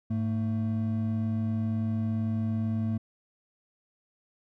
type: tone pair together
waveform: triangle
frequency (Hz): 105.38 / 223.3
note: G#2 / A3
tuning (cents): +26 / +26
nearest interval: octave + minor second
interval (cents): 1300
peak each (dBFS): -27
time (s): 0.1-2.98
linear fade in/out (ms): 10
effects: none